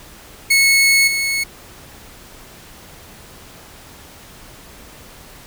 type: tone with level steps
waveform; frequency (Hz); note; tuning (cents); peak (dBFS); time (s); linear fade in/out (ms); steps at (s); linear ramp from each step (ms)
sawtooth; 2195; C#7; -18; -7 / -14; 0.5-1.44; 10; 1.07; 10
effects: pink hiss -41 dBFS RMS until 5.46 s